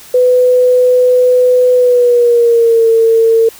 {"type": "tone with pitch glide", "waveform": "sine", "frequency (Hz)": [500, 453.2], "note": ["B4", "A#4"], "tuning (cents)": [21, -49], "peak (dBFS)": -5, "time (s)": [0.14, 3.49], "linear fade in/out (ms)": 5, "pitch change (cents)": -170, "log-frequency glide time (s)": [1.74, 2.88], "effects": ["white hiss -36 dBFS RMS until 3.59 s"]}